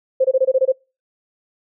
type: tone bursts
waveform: sine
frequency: 523.3 Hz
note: C5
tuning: in tune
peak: -11 dBFS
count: 8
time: 0.2-0.722 s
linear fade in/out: 10 ms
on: 46 ms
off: 22 ms
effects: noise-tail reverb RT60 0.3 s tail -26 dB re dry